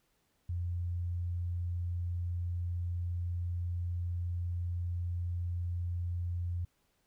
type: tone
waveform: sine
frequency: 87.4 Hz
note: F2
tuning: 2 cents sharp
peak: -32 dBFS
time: 0.49-6.65 s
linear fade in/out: 5 ms
effects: pink hiss -75 dBFS RMS until 7.06 s

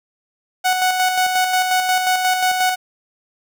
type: tone with tremolo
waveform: sawtooth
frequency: 740 Hz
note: F#5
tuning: in tune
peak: -10 dBFS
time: 0.64-2.76 s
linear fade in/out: 20 ms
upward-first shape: square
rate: 5.6 Hz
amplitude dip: 40%
effects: none

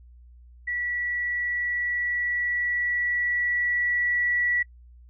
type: tone with level ramp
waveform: sine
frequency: 1946 Hz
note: B6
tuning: 26 cents flat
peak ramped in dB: -26 to -21 dBFS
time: 0.67-4.63 s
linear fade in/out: 10 ms
effects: noise-tail reverb RT60 0.1 s tail -25 dB re dry + added 60 Hz sine -47 dBFS peak until 5.09 s

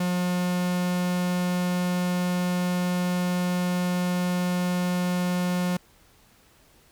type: tone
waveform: 45% pulse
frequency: 179.1 Hz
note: F3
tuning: 44 cents sharp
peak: -23 dBFS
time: 0-5.77 s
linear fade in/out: 5 ms
effects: pink hiss -58 dBFS RMS until 6.91 s

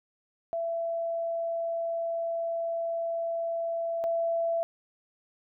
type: tone pair in turn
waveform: sine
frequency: 669 / 669 Hz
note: E5 / E5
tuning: +25 / +25 cents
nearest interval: unison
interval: 0 cents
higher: neither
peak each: -28 / -25 dBFS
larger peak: second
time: 0.53-4.04 / 4.04-4.63 s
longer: first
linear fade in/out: 0 ms
effects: none

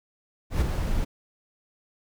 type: noise with ADSR envelope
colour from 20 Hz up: brown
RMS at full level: -20 dBFS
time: 0.5-1.05 s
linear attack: 110 ms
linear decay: 18 ms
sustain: -6 dB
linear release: 14 ms
effects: none

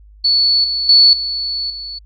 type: tone with level steps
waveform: sine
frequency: 4435 Hz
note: C#8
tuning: in tune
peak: -10 / -16 / -5 / -18 / -25 dBFS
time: 0.24-1.99 s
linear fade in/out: 10 ms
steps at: 0.64 / 0.89 / 1.13 / 1.7 s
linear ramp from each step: 2 ms
effects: added 51 Hz sine -40 dBFS peak until 2.05 s

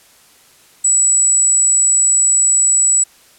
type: tone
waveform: sine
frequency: 7860 Hz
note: B8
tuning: 9 cents flat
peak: -9 dBFS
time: 0.84-3.04 s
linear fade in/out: 10 ms
effects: white hiss -48 dBFS RMS until 3.38 s + low-pass 12000 Hz 12 dB/octave

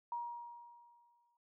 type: tone with exponential decay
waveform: sine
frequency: 949 Hz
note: A#5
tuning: 31 cents sharp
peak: -36 dBFS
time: 0.12-1.37 s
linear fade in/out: 2 ms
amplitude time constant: 270 ms
effects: none

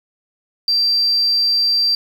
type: tone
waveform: triangle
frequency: 4700 Hz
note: D8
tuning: 1 cent sharp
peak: -10 dBFS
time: 0.68-1.95 s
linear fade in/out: 2 ms
effects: tanh soft clip ceiling -11 dBFS + 7-bit

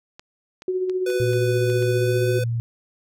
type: clicks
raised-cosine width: 0.2 ms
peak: -23 dBFS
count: 7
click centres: 0.195 / 0.621 / 0.897 / 1.102 / 1.333 / 1.7 / 1.825 s
type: tone with tremolo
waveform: sine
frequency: 370 Hz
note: F#4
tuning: in tune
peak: -19 dBFS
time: 0.68-2.39 s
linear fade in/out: 2 ms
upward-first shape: sine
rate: 15 Hz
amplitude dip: 45%
type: tone with pitch glide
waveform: square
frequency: 496.7 to 501.9 Hz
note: B4 to B4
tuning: +10 to +28 cents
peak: -25 dBFS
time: 1.06-2.44 s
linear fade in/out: 5 ms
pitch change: +18 cents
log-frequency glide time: 1.92-2.29 s
type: tone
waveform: sine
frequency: 116.54 Hz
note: A#2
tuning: in tune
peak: -21 dBFS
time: 1.2-2.6 s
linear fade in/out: 0 ms
effects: none

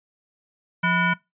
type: tone with frequency modulation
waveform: sine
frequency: 642 Hz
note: E5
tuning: 46 cents flat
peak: -18 dBFS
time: 0.83-1.14 s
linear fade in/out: 10 ms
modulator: 817 Hz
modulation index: 2.2
effects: noise-tail reverb RT60 0.2 s tail -21 dB re dry + resampled to 8000 Hz

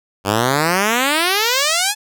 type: exponential sweep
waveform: 5% pulse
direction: up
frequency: 95 to 868 Hz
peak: -3 dBFS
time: 0.24-1.95 s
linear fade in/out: 50 ms
effects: none

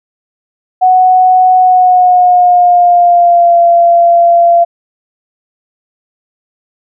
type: tone with pitch glide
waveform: sine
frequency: 740 to 686.5 Hz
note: F#5 to F5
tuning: 0 to -30 cents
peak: -3 dBFS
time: 0.81-4.65 s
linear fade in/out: 20 ms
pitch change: -130 cents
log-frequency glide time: 1.57-3.59 s
effects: none

